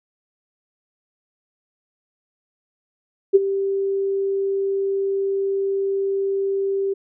sine tone with ADSR envelope, 392 Hz, G4, in tune, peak -6 dBFS, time 3.33-6.94 s, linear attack 24 ms, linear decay 27 ms, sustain -13 dB, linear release 13 ms, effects none

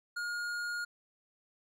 triangle tone with tanh clipping, 1427 Hz, F6, 37 cents sharp, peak -36 dBFS, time 0.16-0.85 s, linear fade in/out 10 ms, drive 17 dB, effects none

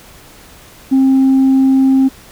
sine tone, 266.2 Hz, C4, 30 cents sharp, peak -5 dBFS, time 0.91-2.09 s, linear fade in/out 20 ms, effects tanh soft clip ceiling -5 dBFS + pink hiss -40 dBFS RMS until 2.31 s

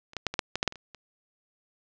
clicks, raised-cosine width 0.2 ms, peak -30 / -15 / -8 / -16 / -7 / -11 / -8 / -6 / -24 / -28 / -27 dBFS, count 11, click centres 0.134 / 0.167 / 0.267 / 0.34 / 0.392 / 0.556 / 0.629 / 0.677 / 0.724 / 0.757 / 0.947 s, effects low-pass 7000 Hz 12 dB/octave

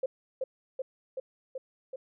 sine tone with echo, 523.3 Hz, C5, in tune, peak -26 dBFS, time 0.03-0.06 s, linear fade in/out 5 ms, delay 380 ms, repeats 5, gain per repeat -2 dB, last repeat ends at 1.96 s, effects none

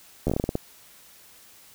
slowing click train, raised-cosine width 2 ms, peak -11 dBFS, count 10, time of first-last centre 0.27-0.554 s, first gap 12 ms, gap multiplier 1.23, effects white hiss -52 dBFS RMS until 1.74 s

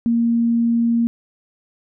sine tone, 233.1 Hz, A#3, in tune, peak -14 dBFS, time 0.06-1.07 s, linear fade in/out 0 ms, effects none

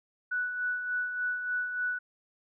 sine tone with tremolo, 1480 Hz, F#6, in tune, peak -27 dBFS, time 0.31-1.99 s, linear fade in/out 10 ms, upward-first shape sine, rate 3.4 Hz, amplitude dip 50%, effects none

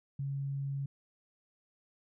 sine tone, 138.59 Hz, C#3, in tune, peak -33 dBFS, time 0.19-0.86 s, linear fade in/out 5 ms, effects none

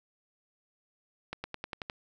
accelerating click train, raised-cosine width 0.3 ms, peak -20 dBFS, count 7, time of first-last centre 1.33-1.899 s, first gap 110 ms, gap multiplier 0.94, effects none

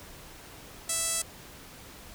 sawtooth tone with band-pass filter, 659.3 Hz, E5, in tune, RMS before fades -30 dBFS, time 0.89-1.22 s, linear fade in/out 5 ms, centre 8600 Hz, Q 2.4, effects pink hiss -48 dBFS RMS until 2.14 s

